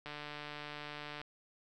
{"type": "click train", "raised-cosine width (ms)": 0.3, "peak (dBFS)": -28, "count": 172, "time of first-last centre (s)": [0.06, 1.215], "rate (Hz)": 148, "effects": []}